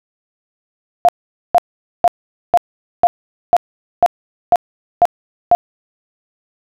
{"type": "tone bursts", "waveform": "sine", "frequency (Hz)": 701, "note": "F5", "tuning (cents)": 6, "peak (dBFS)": -5, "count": 10, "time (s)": [1.05, 5.55], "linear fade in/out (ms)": 0, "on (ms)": 36, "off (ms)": 460, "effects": []}